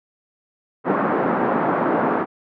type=band-pass noise; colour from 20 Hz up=pink; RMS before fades=-20 dBFS; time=0.84-2.26 s; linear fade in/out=50 ms; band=200 to 1400 Hz; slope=24 dB/octave; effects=none